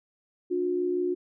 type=tone pair together; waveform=sine; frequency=293.7 / 359.6 Hz; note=D4 / F#4; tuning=0 / -49 cents; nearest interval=major third; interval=351 cents; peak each=-32 / -25 dBFS; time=0.5-1.15 s; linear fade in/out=20 ms; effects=none